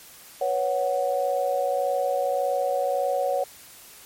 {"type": "chord", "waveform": "sine", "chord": "B suspended second", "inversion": "none", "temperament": "just", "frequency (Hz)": [493.9, 555.6, 740.8], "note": ["B4", "C#5", "F#5"], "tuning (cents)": [0, 4, 2], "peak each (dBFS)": [-29, -24, -26], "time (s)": [0.41, 3.44], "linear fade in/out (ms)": 5, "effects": ["white hiss -47 dBFS RMS until 4.05 s", "MP3 64 kbps"]}